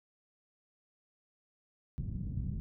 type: low-pass noise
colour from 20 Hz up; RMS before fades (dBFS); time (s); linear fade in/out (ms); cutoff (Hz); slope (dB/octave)
white; -37; 1.98-2.6; 0; 170; 24
effects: none